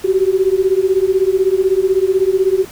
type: beating tone pair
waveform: sine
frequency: 372.1 / 388.1 Hz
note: F#4 / G4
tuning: +10 / -17 cents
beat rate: 16 Hz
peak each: -14 dBFS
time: 0.04-2.65 s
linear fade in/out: 10 ms
effects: pink hiss -37 dBFS RMS until 2.71 s